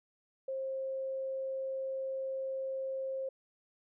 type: tone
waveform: sine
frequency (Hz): 532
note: C5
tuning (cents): +29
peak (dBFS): -34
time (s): 0.48-3.29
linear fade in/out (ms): 5
effects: none